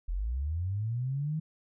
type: linear sweep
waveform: sine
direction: up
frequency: 38.97 to 160 Hz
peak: -29 dBFS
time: 0.08-1.4 s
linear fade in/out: 10 ms
effects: none